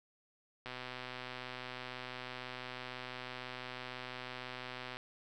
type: click train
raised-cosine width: 0.3 ms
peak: -27 dBFS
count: 544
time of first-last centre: 0.66-4.97 s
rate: 126 Hz
effects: none